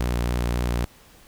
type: tone with vibrato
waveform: sawtooth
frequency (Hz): 60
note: B1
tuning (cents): -49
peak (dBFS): -18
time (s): 0-0.85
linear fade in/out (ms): 0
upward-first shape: square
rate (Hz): 3.7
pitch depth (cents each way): 15
effects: pink hiss -52 dBFS RMS until 1.27 s